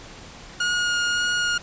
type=tone with vibrato; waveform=sawtooth; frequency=1434 Hz; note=F6; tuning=45 cents sharp; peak=-17 dBFS; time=0.6-1.58 s; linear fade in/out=5 ms; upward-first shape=sine; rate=1.8 Hz; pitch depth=9 cents each way; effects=pink hiss -42 dBFS RMS until 1.62 s + resampled to 16000 Hz